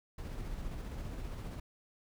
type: noise with tremolo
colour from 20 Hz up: brown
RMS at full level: -40 dBFS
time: 0.18-1.6 s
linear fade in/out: 5 ms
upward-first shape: square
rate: 15 Hz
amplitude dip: 25%
effects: none